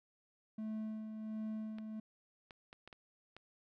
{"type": "tone with tremolo", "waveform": "triangle", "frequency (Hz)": 217.4, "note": "A3", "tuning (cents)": -21, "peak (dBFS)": -36, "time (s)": [0.58, 2], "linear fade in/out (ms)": 5, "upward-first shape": "sine", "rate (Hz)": 1.4, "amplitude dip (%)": 45}
{"type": "clicks", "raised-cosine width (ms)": 0.3, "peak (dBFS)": -36, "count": 6, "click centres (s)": [1.785, 2.508, 2.729, 2.876, 2.928, 3.366]}
{"effects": []}